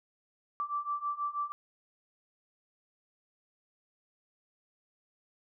sine beating tone pair, 1164 / 1170.2 Hz, D6 / D6, -16 / -7 cents, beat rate 6.2 Hz, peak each -36 / -34 dBFS, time 0.6-1.52 s, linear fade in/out 0 ms, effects none

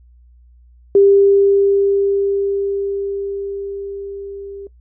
sine tone with level ramp, 397.4 Hz, G4, 24 cents sharp, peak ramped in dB -6 to -29 dBFS, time 0.95-4.67 s, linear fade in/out 2 ms, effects noise-tail reverb RT60 0.1 s tail -19 dB re dry + added 60 Hz sine -44 dBFS peak until 4.8 s

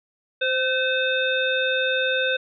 harmonic tone with a mistuned harmonic, 520 Hz, C5, 11 cents flat, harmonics 1 / 3 / 5 / 7, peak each -24 / -24 / -28 / -27 dBFS, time 0.41-2.37 s, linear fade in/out 10 ms, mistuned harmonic 3, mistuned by -31 cents, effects none

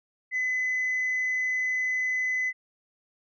sine tone, 2017 Hz, B6, 36 cents sharp, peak -23 dBFS, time 0.31-2.53 s, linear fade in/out 50 ms, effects tanh soft clip ceiling -22 dBFS

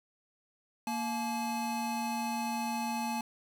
square tone pair together, 232.4 / 856.9 Hz, A#3 / A5, -5 / -46 cents, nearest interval octave + major seventh, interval 2259 cents, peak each -36 / -35 dBFS, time 0.87-3.21 s, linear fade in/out 2 ms, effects none

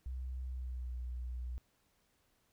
sine tone with pitch glide, 63.8 to 61.45 Hz, C2 to B1, -43 to -8 cents, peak -38 dBFS, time 0.06-1.58 s, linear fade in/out 0 ms, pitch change -65 cents, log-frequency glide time 0.47-0.94 s, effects pink hiss -75 dBFS RMS until 2.52 s

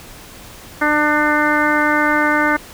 harmonic tone, 299.3 Hz, D4, 33 cents sharp, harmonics 1 / 2 / 3 / 4 / 5 / 6 / 7, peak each -19 / -22 / -21 / -21 / -18 / -22 / -23 dBFS, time 0.81-2.57 s, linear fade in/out 10 ms, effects pink hiss -38 dBFS RMS until 2.73 s

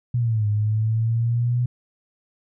sine linear two-way sweep, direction down then up, 123.5 to 103.83 to 123.5 Hz, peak -18 dBFS, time 0.14-1.66 s, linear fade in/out 5 ms, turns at 0.47 s, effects none

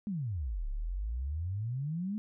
sine exponential two-way sweep, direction down then up, 218.7 to 33.18 to 218.7 Hz, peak -32 dBFS, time 0.07-2.18 s, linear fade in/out 0 ms, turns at 0.68 s, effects none

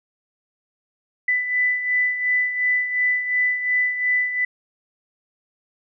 sine beating tone pair, 1992 / 1994.8 Hz, B6 / B6, +14 / +17 cents, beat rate 2.8 Hz, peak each -19 / -26 dBFS, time 1.28-4.45 s, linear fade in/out 5 ms, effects none

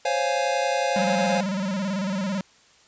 square chord, Db major seventh, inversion third, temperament equal, 523.3 / 554.4 / 698.5 / 830.6 Hz, C5 / Db5 / F5 / Ab5, 0 / 0 / 0 / 0 cents, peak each -28 dBFS, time 0.05-1.41 s, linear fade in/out 5 ms
square tone with vibrato, 193.5 Hz, G3, 22 cents flat, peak -25 dBFS, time 0.96-2.41 s, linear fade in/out 2 ms, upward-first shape square, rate 18 Hz, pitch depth 86 cents each way
effects white hiss -56 dBFS RMS until 2.87 s + resampled to 16000 Hz

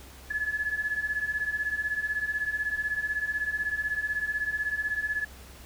sine beating tone pair, 1701 / 1717 Hz, G#6 / A6, +41 / -43 cents, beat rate 16 Hz, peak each -32 / -29 dBFS, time 0.3-5.25 s, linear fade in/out 10 ms, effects added 65 Hz sine -48 dBFS peak until 5.65 s + pink hiss -50 dBFS RMS until 5.65 s

